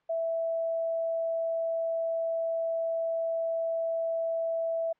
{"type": "tone", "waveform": "sine", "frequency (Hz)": 659.3, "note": "E5", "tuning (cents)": 0, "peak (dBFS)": -27, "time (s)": [0.09, 4.93], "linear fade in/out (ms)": 10, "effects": ["white hiss -72 dBFS RMS until 4.99 s", "low-pass 2000 Hz 12 dB/octave"]}